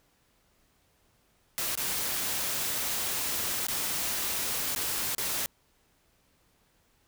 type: noise with dropouts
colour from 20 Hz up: white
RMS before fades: -31 dBFS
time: 1.58-5.46 s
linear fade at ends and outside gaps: 0 ms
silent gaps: 1.753-1.775 / 3.668-3.684 / 4.749-4.761 / 5.149-5.182 s
effects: pink hiss -68 dBFS RMS until 7.07 s